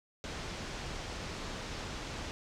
pink low-pass noise, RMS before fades -41 dBFS, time 0.24-2.31 s, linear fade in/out 0 ms, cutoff 6600 Hz, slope 24 dB/octave, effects none

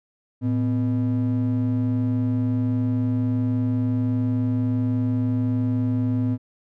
triangle ring-modulated tone, 183.2 Hz, F#3, 17 cents flat, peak -14 dBFS, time 0.41-6.38 s, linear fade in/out 50 ms, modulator 70.7 Hz, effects tanh soft clip ceiling -10 dBFS

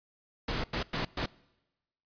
pink noise bursts at uneven times, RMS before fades -32 dBFS, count 4, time 0.48-0.64 / 0.73-0.83 / 0.93-1.05 / 1.17-1.26 s, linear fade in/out 5 ms, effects noise-tail reverb RT60 1.0 s tail -23 dB re dry + resampled to 11025 Hz

